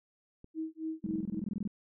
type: click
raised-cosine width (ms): 3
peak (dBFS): -37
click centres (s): 0.444
type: tone with tremolo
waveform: sine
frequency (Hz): 318.8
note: D#4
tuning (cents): +42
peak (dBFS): -32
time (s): 0.54-1.42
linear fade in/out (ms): 50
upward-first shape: sine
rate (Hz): 3.7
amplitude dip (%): 100
type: tone bursts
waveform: sine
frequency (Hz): 204.1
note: G#3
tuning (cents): -30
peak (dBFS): -31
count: 14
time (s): 1.04-1.676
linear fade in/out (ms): 2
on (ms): 25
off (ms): 22
effects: none